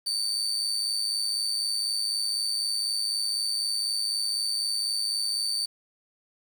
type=tone with amplitude modulation; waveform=35% pulse; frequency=4569 Hz; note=D8; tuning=48 cents flat; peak=-22 dBFS; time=0.06-5.66 s; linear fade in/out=10 ms; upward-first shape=sine; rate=104 Hz; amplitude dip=55%; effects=8-bit